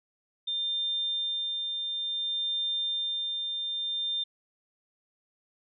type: tone with tremolo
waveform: sine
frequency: 3600 Hz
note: A7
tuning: 39 cents sharp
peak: -27 dBFS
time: 0.47-4.24 s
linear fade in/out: 10 ms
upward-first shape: sine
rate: 0.57 Hz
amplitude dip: 30%
effects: none